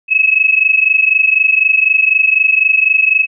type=tone pair together; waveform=sine; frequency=2563 / 2587 Hz; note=E7 / E7; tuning=-49 / -33 cents; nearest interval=unison; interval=16 cents; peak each=-11 dBFS; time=0.08-3.27 s; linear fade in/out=50 ms; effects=none